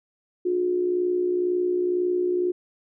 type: tone with amplitude modulation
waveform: sine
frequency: 359.1 Hz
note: F4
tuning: 48 cents sharp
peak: -18 dBFS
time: 0.45-2.52 s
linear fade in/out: 10 ms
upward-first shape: sine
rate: 62 Hz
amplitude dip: 55%
effects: none